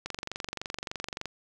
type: click train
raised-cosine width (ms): 0.2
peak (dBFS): -17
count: 29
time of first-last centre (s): 0.06-1.257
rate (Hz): 23.4
effects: none